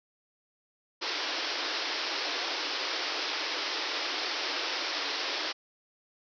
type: band-pass noise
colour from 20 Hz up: white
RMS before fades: -33 dBFS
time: 1.01-5.53 s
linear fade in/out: 20 ms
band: 280 to 5500 Hz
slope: 96 dB/octave
effects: none